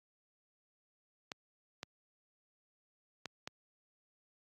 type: clicks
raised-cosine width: 0.2 ms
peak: -23 dBFS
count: 4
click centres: 1.318 / 1.831 / 3.257 / 3.475 s
effects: high-pass 100 Hz 12 dB/octave + AAC 48 kbps